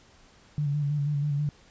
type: tone with vibrato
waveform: sine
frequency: 145.4 Hz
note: D3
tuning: 17 cents flat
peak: -24 dBFS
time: 0.58-1.49 s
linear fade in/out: 0 ms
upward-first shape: square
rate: 6.2 Hz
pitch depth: 35 cents each way
effects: pink hiss -57 dBFS RMS until 1.7 s + resampled to 16000 Hz